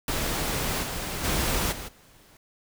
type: noise with level steps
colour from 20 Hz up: pink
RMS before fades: -28 / -32 / -26 / -37 / -55 dBFS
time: 0.08-2.37 s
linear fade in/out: 2 ms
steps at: 0.82 / 1.23 / 1.71 / 1.87 s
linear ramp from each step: 20 ms
effects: none